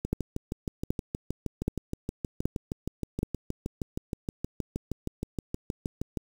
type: two click trains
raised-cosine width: 3 ms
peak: -13 / -18 dBFS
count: 5 / 40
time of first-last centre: 0.13-3.231 / 0.05-6.172 s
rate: 1.29 / 6.37 Hz
effects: 7-bit